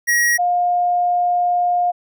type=tone pair in turn; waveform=square / sine; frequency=1900 / 709.4 Hz; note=A#6 / F5; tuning=+33 / +27 cents; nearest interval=octave + perfect fourth; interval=1706 cents; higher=first; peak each=-14 / -14 dBFS; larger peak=neither; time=0.07-0.38 / 0.38-1.92 s; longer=second; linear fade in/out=20 ms; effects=none